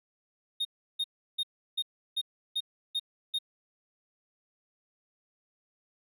triangle tone bursts, 3700 Hz, A#7, 14 cents flat, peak -26 dBFS, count 8, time 0.6-3.388 s, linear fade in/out 10 ms, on 51 ms, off 340 ms, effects none

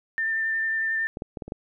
sine tone with vibrato, 1791 Hz, A6, 30 cents sharp, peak -23 dBFS, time 0.18-1.07 s, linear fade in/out 0 ms, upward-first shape sine, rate 11 Hz, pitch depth 12 cents each way
clicks, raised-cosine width 2 ms, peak -20 / -18 / -20 / -20 / -25 / -17 dBFS, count 6, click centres 1.171 / 1.221 / 1.372 / 1.422 / 1.48 / 1.521 s
effects none

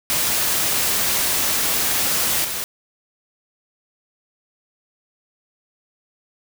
white noise with level steps, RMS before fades -20 / -26 dBFS, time 0.1-2.64 s, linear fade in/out 0 ms, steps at 2.44 s, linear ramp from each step 10 ms, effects none

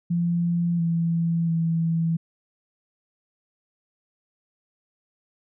sine tone with pitch steps, 171.7 / 167.2 / 164.8 Hz, F3 / E3 / E3, -29 / +25 / 0 cents, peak -20 dBFS, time 0.1-2.17 s, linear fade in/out 10 ms, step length 690 ms, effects none

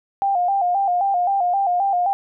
sine tone with vibrato, 750 Hz, F#5, 23 cents sharp, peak -16 dBFS, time 0.22-2.13 s, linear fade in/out 0 ms, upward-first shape square, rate 3.8 Hz, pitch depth 92 cents each way, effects none

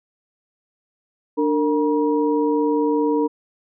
sine tone cluster, 296.2 / 458.8 / 956 Hz, D4 / A#4 / A#5, +15 / -28 / +43 cents, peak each -19 / -20 / -26 dBFS, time 1.37-3.28 s, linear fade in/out 20 ms, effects none

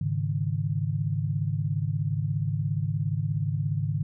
sine chord, Ab suspended fourth, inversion none, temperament equal, 103.83 / 138.59 / 155.56 Hz, Ab2 / Db3 / Eb3, 0 / 0 / 0 cents, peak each -29 dBFS, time 0.01-4.03 s, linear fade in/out 5 ms, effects none

